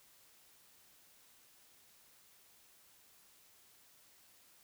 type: silence
effects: white hiss -65 dBFS RMS until 4.63 s